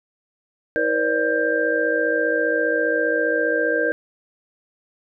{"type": "tone cluster", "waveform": "sine", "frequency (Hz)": [321.4, 479, 534, 589, 1585], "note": ["E4", "A#4", "C5", "D5", "G6"], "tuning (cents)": [-44, 47, 35, 5, 19], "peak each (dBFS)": [-27, -22, -28, -25, -22], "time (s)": [0.76, 3.92], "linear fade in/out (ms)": 0, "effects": []}